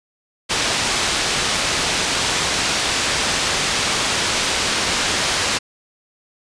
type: low-pass noise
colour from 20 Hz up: white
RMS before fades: -20 dBFS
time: 0.49-5.59 s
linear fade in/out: 20 ms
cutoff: 5400 Hz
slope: 12 dB/octave
effects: resampled to 22050 Hz